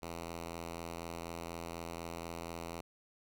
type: tone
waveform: 5% pulse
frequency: 84.1 Hz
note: E2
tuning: 35 cents sharp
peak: -30 dBFS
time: 0.02-2.81 s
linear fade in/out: 5 ms
effects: none